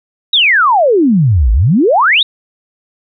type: exponential two-way sweep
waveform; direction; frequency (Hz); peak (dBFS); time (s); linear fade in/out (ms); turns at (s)
sine; down then up; 3910 to 51 to 3910; -6; 0.33-2.23; 5; 1.52
effects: none